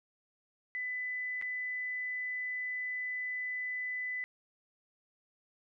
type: tone with dropouts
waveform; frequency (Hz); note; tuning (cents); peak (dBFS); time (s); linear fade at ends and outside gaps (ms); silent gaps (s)
sine; 2000; B6; +21; -34; 0.75-4.24; 0; 1.414-1.423
effects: none